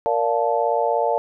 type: chord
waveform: sine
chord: Bb major seventh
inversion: none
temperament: just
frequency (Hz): 466.2 / 582.7 / 699.2 / 874.1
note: Bb4 / D5 / F5 / A5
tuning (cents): 0 / -14 / +2 / -12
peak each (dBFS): -23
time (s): 0.06-1.18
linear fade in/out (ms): 0
effects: none